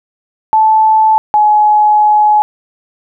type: tone pair in turn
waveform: sine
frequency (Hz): 873 / 844.7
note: A5 / G#5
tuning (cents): -14 / +29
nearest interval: minor second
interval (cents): 57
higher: first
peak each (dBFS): -5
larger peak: neither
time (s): 0.53-1.18 / 1.34-2.42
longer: second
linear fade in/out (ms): 0
effects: none